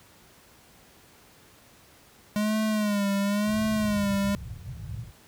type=tone with vibrato; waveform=square; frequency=207.7 Hz; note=G#3; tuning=in tune; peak=-24 dBFS; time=2.36-4.35 s; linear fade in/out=0 ms; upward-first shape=sine; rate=0.96 Hz; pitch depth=78 cents each way
type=low-pass noise; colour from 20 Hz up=white; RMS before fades=-36 dBFS; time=3.44-5.12 s; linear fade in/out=50 ms; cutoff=150 Hz; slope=48 dB/octave
effects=pink hiss -55 dBFS RMS until 5.27 s + high-pass 60 Hz 12 dB/octave